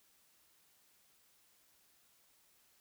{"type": "silence", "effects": ["white hiss -70 dBFS RMS until 2.8 s"]}